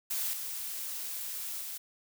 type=noise with level steps; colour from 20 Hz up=blue; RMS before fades=-33 / -38 / -40 dBFS; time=0.1-1.78 s; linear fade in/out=10 ms; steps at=0.33 / 1.61 s; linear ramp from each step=5 ms; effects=none